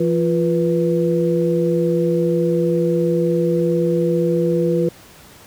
sine tone cluster, 169.8 / 347.6 / 490.7 Hz, F3 / F4 / B4, -48 / -8 / -11 cents, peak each -19 dBFS, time 0-4.89 s, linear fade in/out 5 ms, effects pink hiss -44 dBFS RMS until 5.46 s + high-pass 60 Hz 12 dB/octave

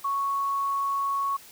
sine tone, 1108.7 Hz, C#6, in tune, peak -24 dBFS, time 0.04-1.37 s, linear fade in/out 10 ms, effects white hiss -49 dBFS RMS until 1.51 s

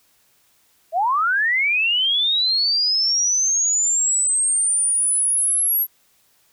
sine linear sweep, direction up, 620 to 11640 Hz, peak -16 dBFS, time 0.92-5.87 s, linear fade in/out 50 ms, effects white hiss -60 dBFS RMS until 6.52 s

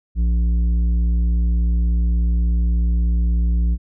triangle tone with tanh clipping, 58.27 Hz, A#1, in tune, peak -16 dBFS, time 0.15-3.78 s, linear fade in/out 50 ms, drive 12 dB, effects none

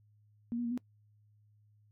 sine tone with pitch steps, 235 / 240.7 / 234.4 / 246.5 Hz, A#3 / B3 / A#3 / B3, +14 / -44 / +10 / -3 cents, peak -32 dBFS, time 0.52-0.776 s, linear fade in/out 0 ms, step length 64 ms, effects noise-tail reverb RT60 0.1 s tail -21 dB re dry + added 105 Hz sine -63 dBFS peak until 1.91 s

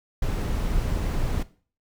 brown noise, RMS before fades -25 dBFS, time 0.22-1.43 s, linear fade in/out 5 ms, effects noise-tail reverb RT60 0.4 s tail -17 dB re dry

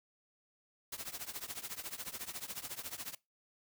white noise with tremolo, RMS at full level -40 dBFS, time 0.92-3.15 s, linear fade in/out 5 ms, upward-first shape triangle, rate 14 Hz, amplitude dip 95%, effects noise-tail reverb RT60 0.2 s tail -21 dB re dry

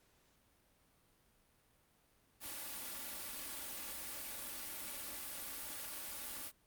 white noise with comb filter, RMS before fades -45 dBFS, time 2.4-6.52 s, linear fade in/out 50 ms, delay 3.5 ms, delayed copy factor +0.6, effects pink hiss -72 dBFS RMS until 6.66 s + Opus 48 kbps

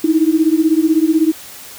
sine beating tone pair, 310 / 326 Hz, D#4 / E4, -6 / -19 cents, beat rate 16 Hz, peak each -13 dBFS, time 0.04-1.32 s, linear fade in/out 5 ms, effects white hiss -35 dBFS RMS until 1.78 s

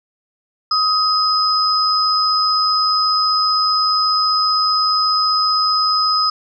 sine tone pair together, 1263 / 5052 Hz, D#6 / D#8, +26 / +26 cents, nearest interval 2 octaves, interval 2400 cents, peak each -16 dBFS, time 0.71-6.3 s, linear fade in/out 5 ms, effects none

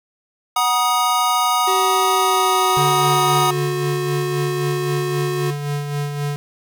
square chord, D# minor, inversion first, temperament equal with one note detuned, 740 / 956.3 / 1244.5 Hz, F#5 / A#5 / D#6, 0 / +44 / 0 cents, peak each -22 / -21 / -19 dBFS, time 0.56-3.51 s, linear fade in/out 5 ms
square tone with pitch glide, 379.7 to 364 Hz, F#4 to F#4, +45 to -28 cents, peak -22 dBFS, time 1.67-5.51 s, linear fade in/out 10 ms, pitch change -73 cents, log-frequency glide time 2.18-3.49 s
square tone with tremolo, 144.8 Hz, D3, 24 cents flat, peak -20 dBFS, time 2.77-6.36 s, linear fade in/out 0 ms, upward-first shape sine, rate 3.8 Hz, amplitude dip 45%
effects none

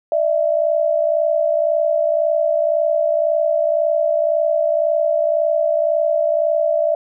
sine tone pair together, 597.4 / 659.3 Hz, D5 / E5, +29 / 0 cents, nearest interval major second, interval 171 cents, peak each -17 dBFS, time 0.12-6.95 s, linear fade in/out 2 ms, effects none

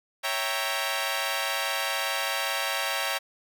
10% pulse chord, C# diminished seventh, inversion none, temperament equal, 554.4 / 659.3 / 784 / 932.3 Hz, C#5 / E5 / G5 / Bb5, 0 / 0 / 0 / 0 cents, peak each -24 dBFS, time 0.23-3.19 s, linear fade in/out 20 ms, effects none

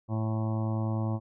harmonic tone, 110 Hz, A2, in tune, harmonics 1 / 2 / 3 / 5 / 6 / 7 / 8 / 9 / 10, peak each -28 / -34 / -38 / -42 / -44 / -45 / -46 / -47 / -48 dBFS, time 0.08-1.2 s, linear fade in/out 50 ms, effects none

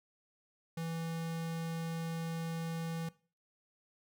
square tone, 164.81 Hz, E3, in tune, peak -37 dBFS, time 0.77-3.09 s, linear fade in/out 5 ms, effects noise-tail reverb RT60 0.4 s tail -20 dB re dry

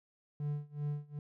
triangle tone with tremolo, 146.83 Hz, D3, in tune, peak -30 dBFS, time 0.4-1.19 s, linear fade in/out 2 ms, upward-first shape sine, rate 2.6 Hz, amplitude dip 95%, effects none

